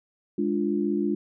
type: chord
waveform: sine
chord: D diminished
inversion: second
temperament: equal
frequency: 207.7 / 293.7 / 349.2 Hz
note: Ab3 / D4 / F4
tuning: 0 / 0 / 0 cents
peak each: -27 dBFS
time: 0.38-1.15 s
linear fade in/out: 5 ms
effects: none

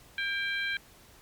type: harmonic tone with a mistuned harmonic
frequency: 800 Hz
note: G5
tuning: 35 cents sharp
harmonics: 2 / 3 / 4 / 5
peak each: -31 / -34 / -38 / -41 dBFS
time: 0.18-0.77 s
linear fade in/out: 2 ms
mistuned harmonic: 3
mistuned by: -46 cents
effects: pink hiss -56 dBFS RMS until 1.21 s + MP3 96 kbps

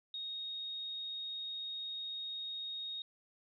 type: tone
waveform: sine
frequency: 3734 Hz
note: A#7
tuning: 2 cents sharp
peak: -39 dBFS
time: 0.14-3.02 s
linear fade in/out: 2 ms
effects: none

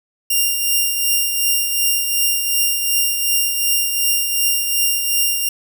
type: tone with tremolo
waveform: 5% pulse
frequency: 2794 Hz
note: F7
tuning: in tune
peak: -4 dBFS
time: 0.3-5.49 s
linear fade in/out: 5 ms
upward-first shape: triangle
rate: 2.7 Hz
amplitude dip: 50%
effects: 7-bit

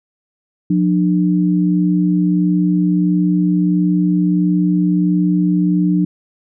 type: tone pair together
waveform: sine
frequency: 178.5 / 300 Hz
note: F3 / D4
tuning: +38 / +37 cents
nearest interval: major sixth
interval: 899 cents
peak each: -13 / -16 dBFS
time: 0.7-6.05 s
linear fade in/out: 5 ms
effects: none

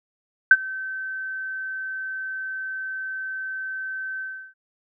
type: tone with ADSR envelope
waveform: sine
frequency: 1540 Hz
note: G6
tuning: 31 cents flat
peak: -5 dBFS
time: 0.51-4.54 s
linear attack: 3 ms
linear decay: 44 ms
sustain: -23 dB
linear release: 340 ms
effects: none

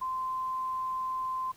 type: tone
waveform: sine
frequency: 1037 Hz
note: C6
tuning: 16 cents flat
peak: -30 dBFS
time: 0.01-1.52 s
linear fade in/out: 10 ms
effects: pink hiss -58 dBFS RMS until 1.56 s

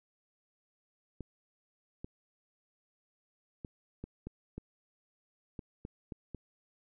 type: clicks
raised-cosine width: 3 ms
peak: -28 dBFS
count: 10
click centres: 1.207 / 2.045 / 3.648 / 4.04 / 4.27 / 4.58 / 5.592 / 5.851 / 6.122 / 6.347 s
effects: none

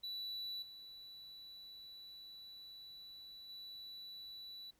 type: tone with level steps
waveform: triangle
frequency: 3951 Hz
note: B7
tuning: in tune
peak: -40 / -50 / -47 dBFS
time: 0.03-4.71 s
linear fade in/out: 10 ms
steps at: 0.62 / 3.49 s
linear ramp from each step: 5 ms
effects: pink hiss -75 dBFS RMS until 4.79 s

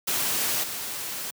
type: noise with level steps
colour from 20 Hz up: white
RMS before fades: -26 / -33 dBFS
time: 0.07-1.31 s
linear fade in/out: 10 ms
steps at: 0.63 s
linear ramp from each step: 10 ms
effects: high-pass 100 Hz 12 dB/octave

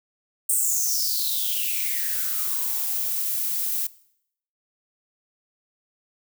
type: noise with high-pass filter sweep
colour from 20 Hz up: violet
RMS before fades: -25 dBFS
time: 0.49-3.87 s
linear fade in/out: 5 ms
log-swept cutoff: 8800 to 280 Hz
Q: 7.6
effects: noise-tail reverb RT60 0.7 s tail -20 dB re dry

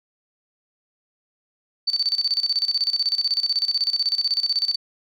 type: tone with tremolo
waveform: sine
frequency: 4550 Hz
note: C#8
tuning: 44 cents sharp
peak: -17 dBFS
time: 1.87-4.76 s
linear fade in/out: 10 ms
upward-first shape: square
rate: 16 Hz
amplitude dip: 80%
effects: none

